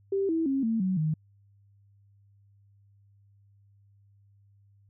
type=tone with pitch steps; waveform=sine; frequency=392 / 325.8 / 270.9 / 225.1 / 187.15 / 155.57 Hz; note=G4 / E4 / C#4 / A3 / F#3 / D#3; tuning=0 / -20 / -40 / +40 / +20 / 0 cents; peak=-24 dBFS; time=0.12-1.14 s; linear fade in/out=5 ms; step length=170 ms; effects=added 100 Hz sine -58 dBFS peak until 4.89 s